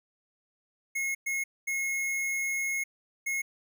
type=tone bursts at uneven times; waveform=square; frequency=2166 Hz; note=C#7; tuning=41 cents flat; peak=-29 dBFS; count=4; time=0.95-1.15 / 1.26-1.44 / 1.67-2.84 / 3.26-3.42 s; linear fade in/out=10 ms; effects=none

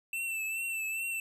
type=tone with vibrato; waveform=square; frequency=2666 Hz; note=E7; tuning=19 cents sharp; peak=-33 dBFS; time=0.13-1.2 s; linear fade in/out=2 ms; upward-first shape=triangle; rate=2.4 Hz; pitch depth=49 cents each way; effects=none

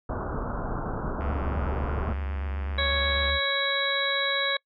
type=low-pass noise; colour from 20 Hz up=pink; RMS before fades=-31 dBFS; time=0.09-2.13 s; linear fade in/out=5 ms; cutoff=1500 Hz; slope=96 dB/octave
type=tone with vibrato; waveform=triangle; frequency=71 Hz; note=C#2; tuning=42 cents sharp; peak=-26 dBFS; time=1.17-3.4 s; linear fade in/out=50 ms; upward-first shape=square; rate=8 Hz; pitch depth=57 cents each way
type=click train; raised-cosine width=0.5 ms; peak=-25 dBFS; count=202; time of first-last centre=1.21-3.297 s; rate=96.3 Hz
type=harmonic tone; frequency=555 Hz; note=C#5; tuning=2 cents sharp; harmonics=1 / 2 / 3 / 4 / 6 / 7; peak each=-31 / -33 / -29 / -31 / -36 / -28 dBFS; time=2.78-4.57 s; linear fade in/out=5 ms
effects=noise-tail reverb RT60 0.1 s tail -26 dB re dry

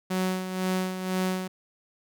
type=tone with tremolo; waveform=sawtooth; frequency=185.8 Hz; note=F#3; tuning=7 cents sharp; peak=-20 dBFS; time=0.1-1.48 s; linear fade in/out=10 ms; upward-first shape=sine; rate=2 Hz; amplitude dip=60%; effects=none

